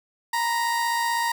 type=tone pair together; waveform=30% pulse; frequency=934 / 989.9 Hz; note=A#5 / B5; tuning=+3 / +4 cents; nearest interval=minor second; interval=101 cents; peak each=-20 / -30 dBFS; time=0.33-1.32 s; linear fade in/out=5 ms; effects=none